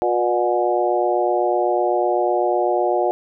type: harmonic tone with a mistuned harmonic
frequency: 120 Hz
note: B2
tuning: 49 cents flat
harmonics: 3 / 4 / 5 / 6 / 7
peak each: -21 / -25 / -22 / -21 / -26 dBFS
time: 0.02-3.11 s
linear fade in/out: 0 ms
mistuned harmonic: 6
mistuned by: +19 cents
effects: none